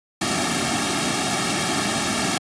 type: noise with comb filter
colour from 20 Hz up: pink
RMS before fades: -22 dBFS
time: 0.21-2.38 s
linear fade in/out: 5 ms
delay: 2 ms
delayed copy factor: -0.8
effects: high-pass 150 Hz 12 dB/octave + resampled to 22050 Hz